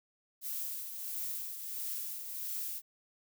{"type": "noise with tremolo", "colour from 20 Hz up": "violet", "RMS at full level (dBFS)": -37, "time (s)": [0.41, 2.82], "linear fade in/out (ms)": 50, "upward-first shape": "triangle", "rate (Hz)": 1.5, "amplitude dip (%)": 55, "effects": []}